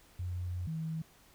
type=tone pair in turn; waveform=sine; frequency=89.4 / 160.22 Hz; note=F2 / E3; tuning=+41 / -49 cents; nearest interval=minor seventh; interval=1010 cents; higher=second; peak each=-34 / -34 dBFS; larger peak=neither; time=0.19-0.67 / 0.67-1.02 s; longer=first; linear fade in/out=5 ms; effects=pink hiss -62 dBFS RMS until 1.34 s